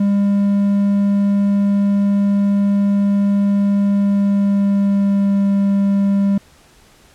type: tone with pitch glide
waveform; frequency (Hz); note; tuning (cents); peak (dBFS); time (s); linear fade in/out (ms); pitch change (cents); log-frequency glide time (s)
triangle; 200.8 to 198.61; G3 to G3; +42 to +23; -10; 0-6.38; 5; -19; 3.84-5.46
effects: pink hiss -49 dBFS RMS until 7.14 s + low-pass 11000 Hz 12 dB/octave